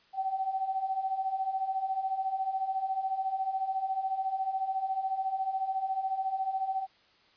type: beating tone pair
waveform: sine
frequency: 756 / 770 Hz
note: F#5 / G5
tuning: +37 / -31 cents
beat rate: 14 Hz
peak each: -35 / -30 dBFS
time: 0.13-6.87 s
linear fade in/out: 50 ms
effects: white hiss -63 dBFS RMS until 7.36 s + resampled to 11025 Hz